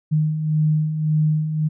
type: beating tone pair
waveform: sine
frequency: 152.7 / 154.5 Hz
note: D#3 / D#3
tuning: -32 / -12 cents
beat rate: 1.8 Hz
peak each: -25 / -17 dBFS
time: 0.11-1.69 s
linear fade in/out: 20 ms
effects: none